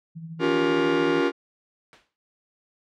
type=tone with tremolo; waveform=sine; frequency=163.3 Hz; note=E3; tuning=16 cents flat; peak=-32 dBFS; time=0.15-1.22 s; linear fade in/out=20 ms; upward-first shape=triangle; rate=13 Hz; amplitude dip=60%
type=chord; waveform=45% pulse; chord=G half-diminished seventh; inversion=second; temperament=just; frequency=282.2 / 352.8 / 392 / 470.4 Hz; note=Db4 / F4 / G4 / Bb4; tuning=+31 / +18 / 0 / +16 cents; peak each=-25 / -24 / -28 / -26 dBFS; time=0.39-1.32 s; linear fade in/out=50 ms
type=noise with exponential decay; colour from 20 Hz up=white; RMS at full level=-42 dBFS; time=1.93-2.16 s; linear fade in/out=0 ms; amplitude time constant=48 ms
effects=low-pass 3000 Hz 12 dB/octave